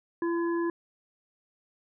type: harmonic tone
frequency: 338.8 Hz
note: E4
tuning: 48 cents sharp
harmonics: 1 / 3 / 5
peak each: -26 / -36 / -40 dBFS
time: 0.22-0.7 s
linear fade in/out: 2 ms
effects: none